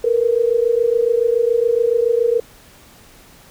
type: tone pair together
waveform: sine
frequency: 455.9 / 483 Hz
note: A#4 / B4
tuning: -39 / -39 cents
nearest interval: minor second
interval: 100 cents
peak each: -16 dBFS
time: 0.04-2.4 s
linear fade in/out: 5 ms
effects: pink hiss -46 dBFS RMS until 3.5 s